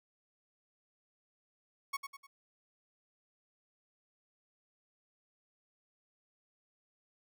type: tone with echo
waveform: 30% pulse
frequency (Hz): 1108.7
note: C#6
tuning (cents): 0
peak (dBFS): -31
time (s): 1.93-1.97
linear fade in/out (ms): 10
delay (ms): 100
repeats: 3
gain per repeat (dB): -7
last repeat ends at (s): 2.27
effects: none